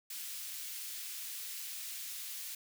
white high-pass noise, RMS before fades -43 dBFS, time 0.1-2.55 s, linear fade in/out 5 ms, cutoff 2300 Hz, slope 12 dB/octave, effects none

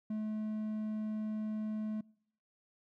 triangle tone, 215.2 Hz, A3, 38 cents flat, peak -32 dBFS, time 0.1-2.01 s, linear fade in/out 5 ms, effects noise-tail reverb RT60 0.7 s tail -26 dB re dry

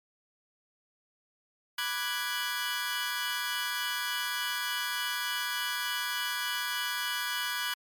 20% pulse chord, G# half-diminished seventh, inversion first, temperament equal, 987.8 / 1174.7 / 1480 / 1661.2 Hz, B5 / D6 / F#6 / G#6, 0 / 0 / 0 / 0 cents, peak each -33 / -34 / -30 / -30 dBFS, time 1.78-7.74 s, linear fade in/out 5 ms, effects MP3 96 kbps

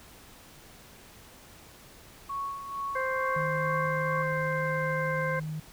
sine tone with tremolo, 1108.7 Hz, C#6, in tune, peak -30 dBFS, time 2.29-4.23 s, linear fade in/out 10 ms, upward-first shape sine, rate 2.2 Hz, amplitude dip 60%
harmonic tone, 523.3 Hz, C5, in tune, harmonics 1 / 2 / 3 / 4, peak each -31 / -34 / -33 / -37 dBFS, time 2.95-5.4 s, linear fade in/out 10 ms
sine tone, 155.56 Hz, D#3, in tune, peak -32 dBFS, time 3.36-5.6 s, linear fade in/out 5 ms
effects pink hiss -52 dBFS RMS until 5.72 s

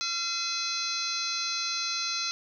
harmonic tone with a mistuned harmonic, 684 Hz, F5, 36 cents flat, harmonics 2 / 3 / 4 / 5 / 6 / 7 / 8 / 9, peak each -37 / -44 / -37 / -41 / -32 / -39 / -39 / -36 dBFS, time 0.01-2.31 s, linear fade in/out 0 ms, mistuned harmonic 4, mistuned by -120 cents, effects none

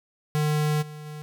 square tone with level steps, 151.1 Hz, D3, 50 cents sharp, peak -22 / -38 / -36 dBFS, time 0.35-1.22 s, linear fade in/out 0 ms, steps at 0.81 / 1.05 s, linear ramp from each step 20 ms, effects none

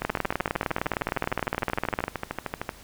two click trains, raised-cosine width 0.5 ms, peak -9 / -13 dBFS, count 40 / 36, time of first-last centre 0.05-2.04 / 0.02-2.692 s, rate 19.6 / 13.1 Hz, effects pink hiss -49 dBFS RMS until 2.83 s

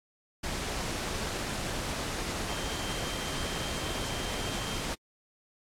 sine tone in noise, 3152 Hz, G7, 9 cents sharp, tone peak -42 dBFS, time 2.48-4.81 s, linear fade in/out 10 ms, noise pink, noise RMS -34 dBFS, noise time 0.43-4.95 s, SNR -11 dB, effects low-pass 9000 Hz 12 dB/octave + AAC 64 kbps

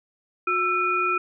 sine tone cluster, 361.8 / 1334 / 2455 Hz, F#4 / E6 / D#7, -39 / +20 / -24 cents, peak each -29 / -22 / -26 dBFS, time 0.47-1.18 s, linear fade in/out 5 ms, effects none

